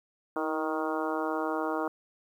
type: harmonic tone with a mistuned harmonic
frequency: 156.5 Hz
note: D#3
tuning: 10 cents sharp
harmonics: 2 / 3 / 4 / 5 / 6 / 7 / 8 / 9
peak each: -33 / -35 / -36 / -37 / -38 / -38 / -39 / -40 dBFS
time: 0.36-1.88 s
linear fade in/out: 2 ms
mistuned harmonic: 2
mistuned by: +35 cents
effects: 10-bit